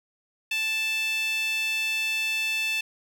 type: tone with high-pass filter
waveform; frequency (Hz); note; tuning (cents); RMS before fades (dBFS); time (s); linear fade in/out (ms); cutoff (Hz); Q
sawtooth; 880; A5; 0; -27; 0.51-2.81; 5; 2800; 7.3
effects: none